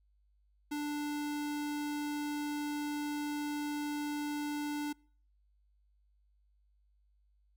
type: tone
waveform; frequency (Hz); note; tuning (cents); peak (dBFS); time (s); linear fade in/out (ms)
square; 294.4; D4; +4; -35; 0.71-4.93; 10
effects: noise-tail reverb RT60 0.5 s tail -26 dB re dry + added 50 Hz sine -67 dBFS peak until 7.56 s